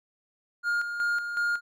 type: tone with tremolo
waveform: triangle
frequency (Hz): 1416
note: F6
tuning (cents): +23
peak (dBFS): -22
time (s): 0.63-1.61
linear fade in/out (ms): 50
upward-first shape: square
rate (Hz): 2.7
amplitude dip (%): 55
effects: none